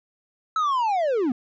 triangle linear sweep, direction down, 1318.5 to 230 Hz, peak -18 dBFS, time 0.56-1.32 s, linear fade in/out 2 ms, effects resampled to 16000 Hz

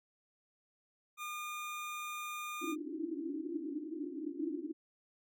25% pulse tone, 1213 Hz, D#6, 44 cents flat, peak -36 dBFS, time 1.17-2.76 s, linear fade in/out 50 ms
white band-pass noise, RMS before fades -40 dBFS, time 2.61-4.73 s, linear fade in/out 20 ms, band 280 to 340 Hz, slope 96 dB/octave
effects none

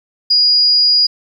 sine tone, 4885 Hz, D#8, 33 cents flat, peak -8 dBFS, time 0.3-1.07 s, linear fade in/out 10 ms, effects 8-bit

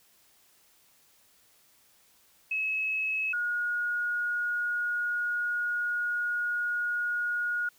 sine tone pair in turn, 2577 / 1441.3 Hz, E7 / F#6, -40 / -46 cents, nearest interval minor seventh, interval 1006 cents, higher first, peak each -27 dBFS, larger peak neither, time 2.51-3.33 / 3.33-7.69 s, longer second, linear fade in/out 5 ms, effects white hiss -63 dBFS RMS until 7.78 s

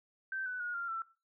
sine tone with pitch steps, 1553 / 1496.6 / 1442.3 / 1390 / 1339.5 Hz, G6 / F#6 / F#6 / F6 / E6, -17 / +19 / -45 / -9 / +27 cents, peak -35 dBFS, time 0.32-1.02 s, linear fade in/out 2 ms, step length 140 ms, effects noise-tail reverb RT60 0.3 s tail -17 dB re dry

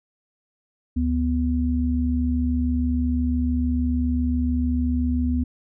sine tone pair together, 73.42 / 247.4 Hz, D2 / B3, 0 / +3 cents, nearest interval octave + major sixth, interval 2103 cents, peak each -22 dBFS, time 0.96-5.44 s, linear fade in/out 10 ms, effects none

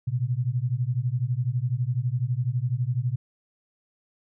sine beating tone pair, 117.9 / 129.9 Hz, A#2 / C3, +20 / -12 cents, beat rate 12 Hz, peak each -26 dBFS, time 0.07-3.16 s, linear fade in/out 10 ms, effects none

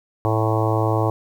harmonic tone, 110 Hz, A2, in tune, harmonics 1 / 3 / 4 / 5 / 6 / 7 / 8 / 9 / 10, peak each -20 / -25 / -26 / -27 / -28 / -28 / -29 / -30 / -30 dBFS, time 0.25-1.1 s, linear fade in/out 0 ms, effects 8-bit

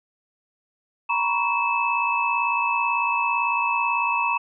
sine tone cluster, 939 / 997 / 1118 / 2616 Hz, A#5 / B5 / C#6 / E7, +12 / +16 / +14 / -14 cents, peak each -24 / -29 / -27 / -24 dBFS, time 1.09-4.38 s, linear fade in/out 10 ms, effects none

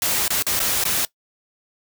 white noise with dropouts, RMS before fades -21 dBFS, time 0.02-1.05 s, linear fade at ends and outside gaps 1 ms, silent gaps 0.28-0.304 / 0.424-0.466 / 0.593-0.601 / 0.839-0.852 s, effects noise-tail reverb RT60 0.1 s tail -20 dB re dry

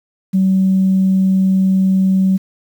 sine tone, 190 Hz, F#3, 46 cents sharp, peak -9 dBFS, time 0.33-2.38 s, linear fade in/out 20 ms, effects tanh soft clip ceiling -5 dBFS + 7-bit

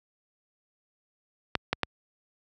clicks, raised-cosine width 0.3 ms, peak -8 dBFS, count 3, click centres 1.553 / 1.73 / 1.833 s, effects high-pass 60 Hz 12 dB/octave

